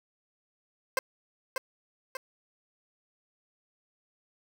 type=tone with echo; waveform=15% pulse; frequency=523.3 Hz; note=C5; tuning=in tune; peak=-18 dBFS; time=0.97-0.99 s; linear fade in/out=2 ms; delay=590 ms; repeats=2; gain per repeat=-5 dB; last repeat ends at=2.17 s; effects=none